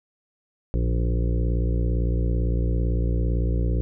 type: harmonic tone with a mistuned harmonic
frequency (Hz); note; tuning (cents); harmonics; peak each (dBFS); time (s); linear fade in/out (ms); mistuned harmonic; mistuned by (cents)
57.8; A#1; -14; 1 / 2 / 3 / 5 / 6 / 7 / 8 / 9; -21 / -27 / -31 / -35 / -37 / -38 / -39 / -40; 0.74-3.81; 0; 3; +38
effects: none

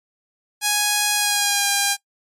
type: tone with pitch glide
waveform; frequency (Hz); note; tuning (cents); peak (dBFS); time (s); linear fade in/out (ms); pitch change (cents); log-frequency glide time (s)
5% pulse; 830.6 to 804.2; G#5 to G5; 0 to +44; -5; 0.61-1.97; 50; -56; 1.15-1.69
effects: noise-tail reverb RT60 0.1 s tail -21 dB re dry + MP3 96 kbps

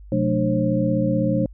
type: tone cluster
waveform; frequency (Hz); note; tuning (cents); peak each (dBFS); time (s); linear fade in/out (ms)
sine; 125.4 / 180.7 / 217.2 / 299 / 536; B2 / F#3 / A3 / D4 / C5; +27 / -41 / -22 / +31 / +42; -24; 0.12-1.46; 2
effects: added 50 Hz sine -39 dBFS peak until 1.53 s

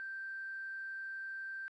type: tone with quantisation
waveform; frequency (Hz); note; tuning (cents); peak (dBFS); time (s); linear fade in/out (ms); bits
sine; 1568; G6; 0; -40; 0-1.68; 0; 10
effects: low-pass 4000 Hz 12 dB/octave

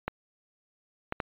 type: clicks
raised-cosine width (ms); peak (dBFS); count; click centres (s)
0.5; -14 / -15 / -14; 3; 0.08 / 1.124 / 1.202
effects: resampled to 8000 Hz

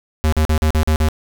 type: tone bursts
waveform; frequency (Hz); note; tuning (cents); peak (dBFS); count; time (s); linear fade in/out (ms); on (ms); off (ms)
square; 77.78; D#2; 0; -13; 7; 0.24-1.086; 0; 84; 43
effects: none

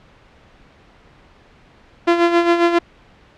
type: tone with tremolo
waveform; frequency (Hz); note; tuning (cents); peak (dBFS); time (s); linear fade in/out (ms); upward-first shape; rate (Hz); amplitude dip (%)
sawtooth; 342.4; F4; -34; -6; 2.07-2.79; 10; sine; 7.4; 60
effects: pink hiss -49 dBFS RMS until 3.37 s + low-pass 3000 Hz 12 dB/octave

